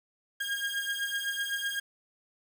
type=beating tone pair; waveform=30% pulse; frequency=1618 / 1625.9 Hz; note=G#6 / G#6; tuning=-46 / -37 cents; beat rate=7.9 Hz; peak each=-31 dBFS; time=0.4-1.8 s; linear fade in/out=10 ms; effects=9-bit